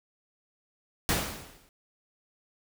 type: noise with exponential decay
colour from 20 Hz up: pink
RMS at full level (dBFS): -24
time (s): 1.09-1.69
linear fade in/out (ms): 0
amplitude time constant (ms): 130
effects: none